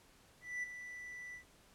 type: tone with ADSR envelope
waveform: triangle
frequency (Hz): 1975.5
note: B6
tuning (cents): 0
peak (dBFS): -34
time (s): 0.41-1.44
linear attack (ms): 220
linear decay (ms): 17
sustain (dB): -10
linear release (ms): 98
effects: pink hiss -65 dBFS RMS until 1.74 s + low-pass 12000 Hz 12 dB/octave